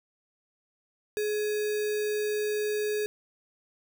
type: tone with sample-and-hold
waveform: sine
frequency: 422 Hz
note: G#4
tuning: 28 cents sharp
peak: -26 dBFS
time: 1.17-3.06 s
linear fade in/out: 0 ms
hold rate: 2100 Hz
effects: none